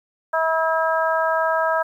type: harmonic tone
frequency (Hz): 323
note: E4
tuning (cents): -35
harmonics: 2 / 3 / 4 / 5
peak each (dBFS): -21 / -23 / -24 / -25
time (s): 0.33-1.83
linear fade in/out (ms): 10
effects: 9-bit